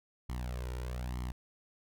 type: tone with flanger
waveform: sawtooth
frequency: 61.74 Hz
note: B1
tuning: in tune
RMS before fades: -38 dBFS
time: 0.29-1.32 s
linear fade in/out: 5 ms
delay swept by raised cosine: 0.95 to 2.15 ms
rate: 1.1 Hz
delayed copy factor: +0.75
effects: none